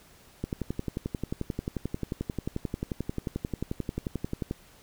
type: click train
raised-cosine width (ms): 3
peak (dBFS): -17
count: 47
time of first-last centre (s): 0.44-4.511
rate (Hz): 11.3
effects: pink hiss -56 dBFS RMS until 4.82 s